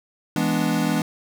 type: chord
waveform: square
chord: E dominant seventh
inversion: none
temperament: equal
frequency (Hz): 164.81 / 207.7 / 246.9 / 293.7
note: E3 / G#3 / B3 / D4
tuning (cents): 0 / 0 / 0 / 0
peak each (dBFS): -26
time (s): 0.36-1.02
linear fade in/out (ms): 2
effects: none